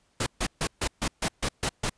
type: noise bursts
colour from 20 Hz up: pink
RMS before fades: -27 dBFS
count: 9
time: 0.2-1.896 s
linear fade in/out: 5 ms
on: 64 ms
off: 140 ms
effects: pink hiss -68 dBFS RMS until 1.97 s + resampled to 22050 Hz